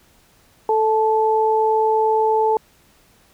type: tone pair together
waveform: sine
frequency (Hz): 440 / 871.4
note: A4 / A5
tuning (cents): 0 / -17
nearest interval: octave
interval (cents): 1183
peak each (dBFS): -17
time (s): 0.69-2.57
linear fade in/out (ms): 2
effects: pink hiss -55 dBFS RMS until 3.33 s